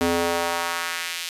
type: tone with high-pass filter sweep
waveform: square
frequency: 85.3 Hz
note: F2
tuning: 40 cents flat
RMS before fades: -25 dBFS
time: 0.01-1.29 s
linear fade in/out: 0 ms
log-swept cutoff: 280 to 3200 Hz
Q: 1.2
effects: resampled to 32000 Hz